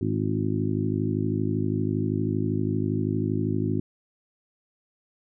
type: harmonic tone with a mistuned harmonic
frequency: 52.6 Hz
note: G#1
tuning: 23 cents sharp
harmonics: 2 / 3 / 4 / 5 / 6 / 7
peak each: -28 / -30 / -32 / -29 / -32 / -32 dBFS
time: 0.01-3.8 s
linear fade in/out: 5 ms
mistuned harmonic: 7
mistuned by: -20 cents
effects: none

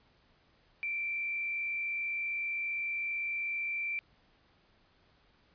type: tone with frequency modulation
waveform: sine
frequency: 2349 Hz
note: D7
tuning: in tune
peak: -32 dBFS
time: 0.83-3.99 s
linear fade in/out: 0 ms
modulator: 55.4 Hz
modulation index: 0.65
effects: pink hiss -67 dBFS RMS until 5.54 s + resampled to 11025 Hz

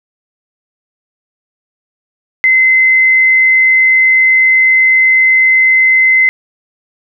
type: tone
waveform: sine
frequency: 2056 Hz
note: C7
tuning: 31 cents flat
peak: -5 dBFS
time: 2.44-6.29 s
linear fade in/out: 0 ms
effects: none

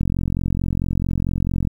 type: click train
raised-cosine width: 5 ms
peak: -9 dBFS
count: 75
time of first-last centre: 0.01-1.673 s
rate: 44.5 Hz
effects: 8-bit

